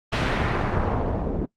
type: noise with low-pass filter sweep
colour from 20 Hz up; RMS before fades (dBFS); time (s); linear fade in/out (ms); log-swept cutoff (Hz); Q
pink; -24; 0.12-1.46; 10; 3500 to 400; 0.99
effects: noise-tail reverb RT60 0.1 s tail -19 dB re dry + Opus 24 kbps